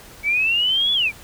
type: linear two-way sweep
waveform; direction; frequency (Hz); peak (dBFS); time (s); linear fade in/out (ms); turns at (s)
sine; up then down; 2243 to 3443 to 2243; -16; 0.23-1.12; 50; 0.93
effects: pink hiss -43 dBFS RMS until 1.23 s